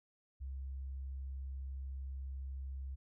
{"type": "tone", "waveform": "sine", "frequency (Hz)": 66.9, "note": "C2", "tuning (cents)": 39, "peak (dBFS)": -40, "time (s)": [0.4, 2.96], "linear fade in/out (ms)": 20, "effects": []}